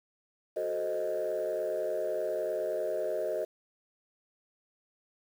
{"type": "chord", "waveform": "sine", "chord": "F# diminished seventh", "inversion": "none", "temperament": "equal", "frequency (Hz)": [370, 440, 523.3, 622.3], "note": ["F#4", "A4", "C5", "Eb5"], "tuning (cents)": [0, 0, 0, 0], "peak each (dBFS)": [-37, -35, -35, -31], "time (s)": [0.56, 3.45], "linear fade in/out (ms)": 10, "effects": ["tanh soft clip ceiling -24 dBFS", "9-bit"]}